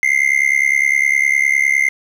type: tone with amplitude modulation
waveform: triangle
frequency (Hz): 2093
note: C7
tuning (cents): 0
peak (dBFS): -6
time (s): 0.03-1.89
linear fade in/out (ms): 0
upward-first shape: sine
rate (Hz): 69.8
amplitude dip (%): 95
effects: none